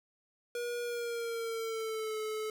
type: tone with pitch glide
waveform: square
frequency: 480 to 432.6 Hz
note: B4 to A4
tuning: -49 to -29 cents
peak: -35 dBFS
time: 0.55-2.5 s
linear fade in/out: 2 ms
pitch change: -180 cents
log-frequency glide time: 0.83-2.18 s
effects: none